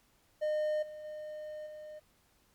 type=tone with level steps; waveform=triangle; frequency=610 Hz; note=D#5; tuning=34 cents flat; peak=-27 / -41 / -38 / -42 dBFS; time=0.41-2 s; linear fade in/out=20 ms; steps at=0.82 / 1.04 / 1.66 s; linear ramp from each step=10 ms; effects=pink hiss -69 dBFS RMS until 2.54 s + MP3 96 kbps